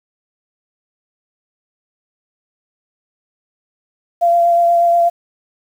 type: tone with vibrato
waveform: sine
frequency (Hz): 687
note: F5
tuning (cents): -29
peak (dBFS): -9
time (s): 4.21-5.1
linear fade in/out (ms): 20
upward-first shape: triangle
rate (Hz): 8.3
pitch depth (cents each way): 16
effects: 7-bit